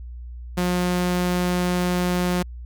sawtooth tone, 178.8 Hz, F3, 41 cents sharp, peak -16 dBFS, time 0.57-2.43 s, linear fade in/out 10 ms, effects added 60 Hz sine -33 dBFS peak until 2.65 s

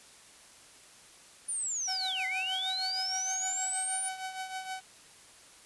sine linear two-way sweep, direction down then up, 9520 to 1998 to 9520 Hz, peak -31 dBFS, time 1.48-4.09 s, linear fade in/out 10 ms, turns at 2.26 s
sawtooth tone with tremolo, 755 Hz, F#5, 35 cents sharp, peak -30 dBFS, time 1.87-4.81 s, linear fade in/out 20 ms, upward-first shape triangle, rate 6.4 Hz, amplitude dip 70%
effects white hiss -55 dBFS RMS until 5.65 s + resampled to 24000 Hz

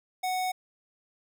square tone, 740 Hz, F#5, in tune, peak -28 dBFS, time 0.23-0.52 s, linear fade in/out 10 ms, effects none

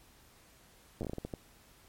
slowing click train, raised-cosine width 2 ms, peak -24 dBFS, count 10, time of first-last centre 1.01-1.338 s, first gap 9 ms, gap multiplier 1.33, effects pink hiss -61 dBFS RMS until 1.88 s + MP3 64 kbps

